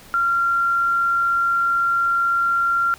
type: tone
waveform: sine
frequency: 1379 Hz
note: F6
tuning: 22 cents flat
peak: -16 dBFS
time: 0.14-2.94 s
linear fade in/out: 0 ms
effects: pink hiss -45 dBFS RMS until 2.98 s